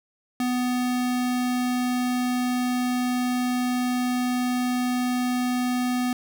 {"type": "tone", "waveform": "square", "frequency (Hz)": 248.8, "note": "B3", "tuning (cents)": 13, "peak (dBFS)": -23, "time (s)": [0.4, 6.13], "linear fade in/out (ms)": 2, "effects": []}